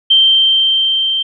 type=tone with level ramp; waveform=sine; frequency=3136 Hz; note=G7; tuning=in tune; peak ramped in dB=-5 to -13 dBFS; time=0.1-1.23 s; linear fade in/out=10 ms; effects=none